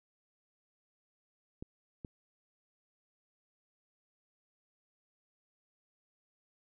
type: clicks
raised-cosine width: 3 ms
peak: -29 dBFS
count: 2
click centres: 1.625 / 2.048 s
effects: none